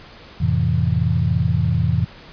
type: chord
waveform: sine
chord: F major seventh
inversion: none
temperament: equal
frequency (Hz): 87.31 / 110 / 130.81 / 164.81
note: F2 / A2 / C3 / E3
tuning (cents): 0 / 0 / 0 / 0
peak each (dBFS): -21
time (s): 0.4-2.05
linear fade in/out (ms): 10
effects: pink hiss -42 dBFS RMS until 2.32 s + resampled to 11025 Hz